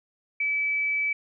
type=tone; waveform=sine; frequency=2300 Hz; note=D7; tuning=37 cents flat; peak=-23 dBFS; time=0.4-1.13 s; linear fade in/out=5 ms; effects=none